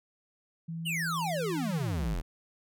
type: tone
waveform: sine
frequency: 164.81 Hz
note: E3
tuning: in tune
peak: -34 dBFS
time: 0.68-2.15 s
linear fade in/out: 10 ms
type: exponential sweep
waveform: square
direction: down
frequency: 3074 to 36.71 Hz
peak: -31 dBFS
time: 0.85-2.22 s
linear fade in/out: 20 ms
effects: none